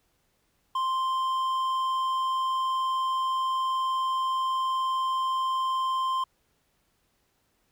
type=tone with hard clipping; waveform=triangle; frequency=1046.5 Hz; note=C6; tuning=in tune; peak=-26 dBFS; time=0.75-6.24 s; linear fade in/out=5 ms; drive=9 dB; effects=pink hiss -71 dBFS RMS until 7.71 s